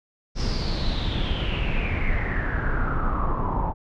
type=noise with low-pass filter sweep; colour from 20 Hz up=brown; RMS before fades=-24 dBFS; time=0.35-3.74 s; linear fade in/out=50 ms; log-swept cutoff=5400 to 880 Hz; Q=8.7; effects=none